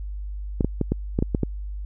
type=clicks; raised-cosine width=3 ms; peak=-8 dBFS; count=8; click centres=0.608 / 0.646 / 0.813 / 0.92 / 1.189 / 1.225 / 1.348 / 1.433 s; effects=added 50 Hz sine -29 dBFS peak until 1.85 s